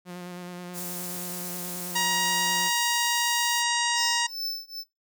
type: tone with vibrato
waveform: sawtooth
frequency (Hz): 178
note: F3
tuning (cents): +33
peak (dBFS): -32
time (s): 0.05-2.71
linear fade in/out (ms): 50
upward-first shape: square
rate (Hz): 9.4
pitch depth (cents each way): 16
type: high-pass noise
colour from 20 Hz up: pink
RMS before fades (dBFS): -36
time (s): 0.73-3.64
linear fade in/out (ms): 50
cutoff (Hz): 7800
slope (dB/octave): 12
type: harmonic tone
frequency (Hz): 947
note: A#5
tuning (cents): +27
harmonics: 1 / 2 / 3 / 4 / 5 / 6 / 7 / 8 / 9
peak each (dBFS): -27 / -30 / -32 / -33 / -34 / -35 / -35 / -36 / -37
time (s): 1.95-4.27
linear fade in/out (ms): 10
type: tone with tremolo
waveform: square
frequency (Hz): 5280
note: E8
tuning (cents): +2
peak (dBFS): -28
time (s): 3.94-4.84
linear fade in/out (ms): 50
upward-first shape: triangle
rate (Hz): 2.4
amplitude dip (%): 100
effects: noise-tail reverb RT60 0.2 s tail -20 dB re dry

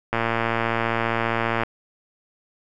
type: click train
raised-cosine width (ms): 0.5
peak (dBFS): -7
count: 174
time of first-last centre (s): 0.13-1.634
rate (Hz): 115
effects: none

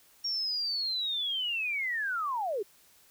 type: linear sweep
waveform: sine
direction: down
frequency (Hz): 5588 to 370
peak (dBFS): -29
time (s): 0.24-2.63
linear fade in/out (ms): 10
effects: white hiss -61 dBFS RMS until 3.1 s

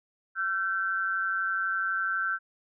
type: tone pair together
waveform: sine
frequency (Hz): 1356 / 1544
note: E6 / G6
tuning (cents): +49 / -27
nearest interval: major second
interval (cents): 224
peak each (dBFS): -30 / -28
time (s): 0.35-2.39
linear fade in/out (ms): 50
effects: none

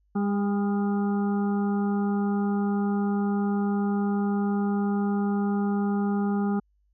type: harmonic tone with a mistuned harmonic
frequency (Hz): 201.9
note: G#3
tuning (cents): -49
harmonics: 1 / 2 / 4 / 5 / 6 / 7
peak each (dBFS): -23 / -32 / -35 / -49 / -40 / -44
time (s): 0.15-6.6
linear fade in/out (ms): 10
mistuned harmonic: 6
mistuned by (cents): +33
effects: added 50 Hz sine -64 dBFS peak until 6.93 s

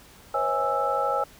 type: tone cluster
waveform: sine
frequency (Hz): 494.8 / 547 / 642 / 825 / 1320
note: B4 / C#5 / E5 / G#5 / E6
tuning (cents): +3 / -23 / -46 / -12 / +2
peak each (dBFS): -32 / -28 / -33 / -27 / -27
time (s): 0.34-1.24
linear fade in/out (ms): 5
effects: pink hiss -51 dBFS RMS until 1.39 s

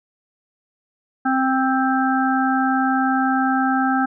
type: harmonic tone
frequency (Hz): 262.9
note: C4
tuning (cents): +8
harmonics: 1 / 3 / 5 / 6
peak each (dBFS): -19 / -21 / -24 / -25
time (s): 1.25-4.06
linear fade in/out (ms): 10
effects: none

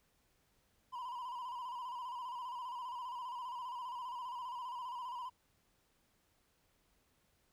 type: tone with vibrato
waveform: triangle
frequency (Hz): 987.8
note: B5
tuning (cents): 0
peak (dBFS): -39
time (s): 0.92-5.3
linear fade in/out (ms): 20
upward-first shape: square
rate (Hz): 15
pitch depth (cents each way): 61
effects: pink hiss -75 dBFS RMS until 7.52 s

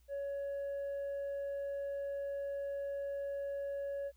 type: tone with tanh clipping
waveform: sine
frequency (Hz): 560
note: C#5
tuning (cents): +18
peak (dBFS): -37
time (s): 0.08-4.12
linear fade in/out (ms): 50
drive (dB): 2
effects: added 60 Hz sine -63 dBFS peak until 4.16 s + white hiss -75 dBFS RMS until 4.16 s

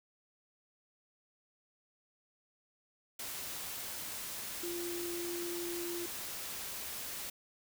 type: tone in noise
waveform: sine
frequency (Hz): 346.1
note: F4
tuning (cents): -16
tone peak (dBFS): -38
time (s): 4.63-6.06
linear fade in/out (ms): 5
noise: white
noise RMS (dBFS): -42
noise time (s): 3.19-7.3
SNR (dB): +1
effects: none

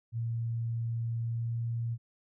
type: tone with pitch glide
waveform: sine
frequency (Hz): 115.7 to 116.57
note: A#2 to A#2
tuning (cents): -13 to 0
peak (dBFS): -30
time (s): 0.12-1.98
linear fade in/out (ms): 50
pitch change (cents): +13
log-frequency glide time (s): 1.21-1.59
effects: none

